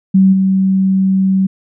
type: tone with level steps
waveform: sine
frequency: 191 Hz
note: G3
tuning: 45 cents flat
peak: -5 / -9 dBFS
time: 0.14-1.47 s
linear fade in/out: 10 ms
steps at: 0.32 s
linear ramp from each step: 20 ms
effects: none